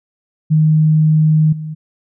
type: tone with level steps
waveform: sine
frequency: 155.56 Hz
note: D#3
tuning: in tune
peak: -8 / -22 dBFS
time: 0.5-1.75 s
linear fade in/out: 20 ms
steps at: 1.52 s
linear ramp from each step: 10 ms
effects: none